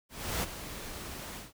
pink noise with ADSR envelope, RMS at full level -31 dBFS, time 0.09-1.53 s, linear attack 340 ms, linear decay 21 ms, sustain -11 dB, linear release 160 ms, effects none

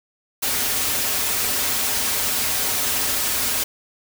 white noise with comb filter, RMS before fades -22 dBFS, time 0.42-3.64 s, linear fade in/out 10 ms, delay 5.9 ms, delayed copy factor -0.65, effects none

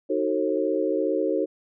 sine chord, D# diminished seventh, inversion none, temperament just, 311.1 / 373.4 / 448 / 537.6 Hz, D#4 / F#4 / A4 / C5, 0 / +16 / +31 / +47 cents, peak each -27 dBFS, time 0.09-1.46 s, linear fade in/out 20 ms, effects none

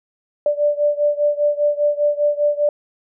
sine beating tone pair, 586 / 591 Hz, D5 / D5, -4 / +11 cents, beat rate 5 Hz, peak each -17 / -19 dBFS, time 0.46-2.69 s, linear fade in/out 2 ms, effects none

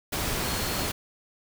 sine tone in noise, 4300 Hz, C8, 47 cents sharp, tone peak -38 dBFS, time 0.44-0.87 s, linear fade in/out 10 ms, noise pink, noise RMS -29 dBFS, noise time 0.12-0.92 s, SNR -12 dB, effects none

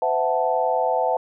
sine chord, F# half-diminished seventh, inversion second, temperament equal with one note detuned, 509.8 / 659.3 / 740 / 880 Hz, C5 / E5 / F#5 / A5, -45 / 0 / 0 / 0 cents, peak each -24 dBFS, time 0.02-1.17 s, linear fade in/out 2 ms, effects none

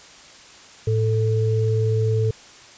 sine tone pair together, 110.22 / 440.9 Hz, A2 / A4, +3 / +4 cents, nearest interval 2 octaves, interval 2401 cents, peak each -18 / -23 dBFS, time 0.87-2.31 s, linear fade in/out 5 ms, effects white hiss -45 dBFS RMS until 2.77 s + resampled to 16000 Hz

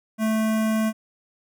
square tone with notch filter, 219.4 Hz, A3, 5 cents flat, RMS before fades -22 dBFS, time 0.18-0.93 s, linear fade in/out 50 ms, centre 4100 Hz, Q 1.3, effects none

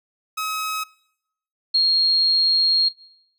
sawtooth / sine tone pair in turn, 1276 / 4256 Hz, D#6 / C8, +43 / +29 cents, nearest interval octave + major sixth, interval 2086 cents, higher second, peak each -20 / -14 dBFS, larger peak second, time 0.37-0.84 / 1.74-2.89 s, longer second, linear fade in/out 10 ms, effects noise-tail reverb RT60 0.8 s tail -24 dB re dry

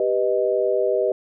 sine chord, G augmented, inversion none, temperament equal, 392 / 493.9 / 622.3 Hz, G4 / B4 / D#5, 0 / 0 / 0 cents, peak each -22 dBFS, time 0-1.12 s, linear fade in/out 2 ms, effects none

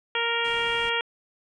harmonic tone, 466.2 Hz, A#4, in tune, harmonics 1 / 2 / 3 / 4 / 5 / 6 / 7, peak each -31 / -31 / -31 / -31 / -31 / -31 / -31 dBFS, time 0.15-1.01 s, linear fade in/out 2 ms
pink noise, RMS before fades -44 dBFS, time 0.44-0.9 s, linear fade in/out 10 ms
effects resampled to 22050 Hz

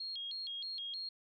sine tone with vibrato, 3729 Hz, A#7, in tune, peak -39 dBFS, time 0-1.09 s, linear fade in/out 5 ms, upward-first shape square, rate 3.2 Hz, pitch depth 230 cents each way, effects none

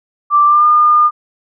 sine tone with pitch glide, 1174.7 to 1211.9 Hz, D6 to D#6, 0 to -46 cents, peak -6 dBFS, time 0.3-1.11 s, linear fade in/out 50 ms, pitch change +54 cents, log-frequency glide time 0.46-0.66 s, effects none

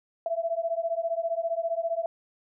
sine beating tone pair, 659.3 / 674.3 Hz, E5 / E5, 0 / +39 cents, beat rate 15 Hz, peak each -29 dBFS, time 0.26-2.06 s, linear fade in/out 2 ms, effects none

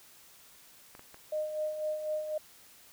clicks, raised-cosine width 0.5 ms, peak -34 dBFS, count 3, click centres 0.951 / 0.994 / 1.144 s
sine tone with tremolo, 614 Hz, D#5, 23 cents flat, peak -29 dBFS, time 1.32-2.38 s, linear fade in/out 5 ms, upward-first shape sine, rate 4 Hz, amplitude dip 55%
effects white hiss -57 dBFS RMS until 2.92 s

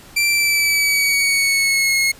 sawtooth tone with pitch glide, 2349 to 2167 Hz, D7 to C#7, 0 to -40 cents, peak -11 dBFS, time 0.16-2.12 s, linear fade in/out 10 ms, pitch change -140 cents, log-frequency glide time 0.28-1.94 s, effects pink hiss -43 dBFS RMS until 2.19 s + resampled to 32000 Hz

